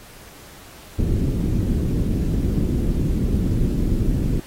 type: low-pass noise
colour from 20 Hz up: pink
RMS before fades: -20 dBFS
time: 0.98-4.4 s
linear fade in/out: 5 ms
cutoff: 330 Hz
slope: 24 dB/octave
effects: pink hiss -44 dBFS RMS until 4.46 s + AAC 48 kbps